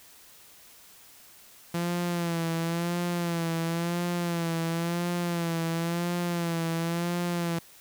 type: tone with vibrato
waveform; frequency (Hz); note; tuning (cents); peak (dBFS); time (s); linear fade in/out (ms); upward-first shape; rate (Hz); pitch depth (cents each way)
sawtooth; 169.9; F3; -47; -23; 1.74-7.59; 5; sine; 0.96; 51
effects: white hiss -53 dBFS RMS until 7.8 s